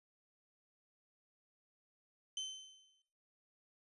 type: tone with exponential decay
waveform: 30% pulse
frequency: 3076 Hz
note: G7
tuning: 33 cents flat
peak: -34 dBFS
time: 2.37-3.02 s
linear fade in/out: 2 ms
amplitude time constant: 140 ms
effects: noise-tail reverb RT60 1.0 s tail -25 dB re dry + resampled to 24000 Hz